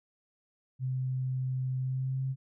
sine tone with pitch glide, 129.5 to 132.68 Hz, C3 to C3, -17 to +25 cents, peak -29 dBFS, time 0.79-2.36 s, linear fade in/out 50 ms, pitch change +42 cents, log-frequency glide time 1.79-2.24 s, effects none

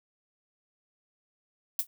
violet noise with exponential decay, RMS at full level -22 dBFS, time 1.79-1.87 s, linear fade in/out 2 ms, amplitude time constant 16 ms, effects none

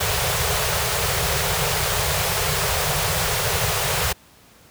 pink band-stop noise, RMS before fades -21 dBFS, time 0-4.13 s, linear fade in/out 10 ms, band 170 to 390 Hz, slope 96 dB/octave, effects pink hiss -51 dBFS RMS until 4.7 s + high-pass 60 Hz 12 dB/octave

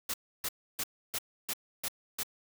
white noise bursts, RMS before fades -34 dBFS, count 7, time 0.09-2.233 s, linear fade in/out 5 ms, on 49 ms, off 300 ms, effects none

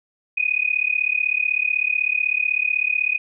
sine tone with amplitude modulation, 2488 Hz, D#7, 1 cent flat, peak -14 dBFS, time 0.37-3.18 s, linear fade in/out 10 ms, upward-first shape sine, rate 36 Hz, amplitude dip 95%, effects none

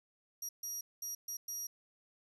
30% pulse tone bursts at uneven times, 5700 Hz, F8, 34 cents sharp, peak -35 dBFS, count 5, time 0.42-0.49 / 0.63-0.81 / 1.02-1.15 / 1.28-1.37 / 1.48-1.67 s, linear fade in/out 5 ms, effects none

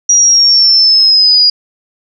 sine linear sweep, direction down, 5770 to 4861 Hz, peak -4 dBFS, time 0.09-1.5 s, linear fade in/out 5 ms, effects none

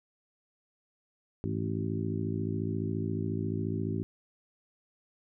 harmonic tone with a mistuned harmonic, 54.3 Hz, A1, 22 cents flat, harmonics 2 / 3 / 4 / 5 / 6 / 7, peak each -34 / -36 / -37 / -38 / -39 / -39 dBFS, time 1.44-4.03 s, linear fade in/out 0 ms, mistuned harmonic 2, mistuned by -110 cents, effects none

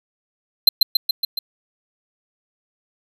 square tone with echo, 4105 Hz, C8, 34 cents flat, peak -6 dBFS, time 0.67-0.69 s, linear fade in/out 5 ms, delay 140 ms, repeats 5, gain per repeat -3 dB, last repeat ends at 1.39 s, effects none

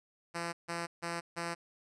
5% pulse tone bursts, 170 Hz, F3, 46 cents flat, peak -24 dBFS, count 4, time 0.34-1.55 s, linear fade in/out 20 ms, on 190 ms, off 150 ms, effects resampled to 24000 Hz

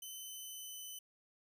10% pulse tone with pitch glide, 3043 to 3018 Hz, F#7 to F#7, +48 to +34 cents, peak -38 dBFS, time 0.02-0.99 s, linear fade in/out 5 ms, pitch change -14 cents, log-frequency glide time 0.19-0.77 s, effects none

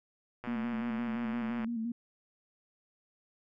click train, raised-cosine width 0.5 ms, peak -27 dBFS, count 148, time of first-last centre 0.44-1.645 s, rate 122 Hz
sine tone with vibrato, 229.8 Hz, A#3, 25 cents flat, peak -32 dBFS, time 0.47-1.92 s, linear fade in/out 5 ms, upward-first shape square, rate 5.8 Hz, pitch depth 49 cents each way
effects none

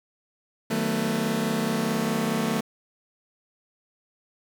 sawtooth chord, B dominant seventh, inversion first, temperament just, 154.34 / 185.21 / 222.2 / 246.9 Hz, D#3 / F#3 / A3 / B3, -14 / +2 / +17 / 0 cents, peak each -28 / -27 / -22 / -27 dBFS, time 0.7-2.61 s, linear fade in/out 10 ms, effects 8-bit

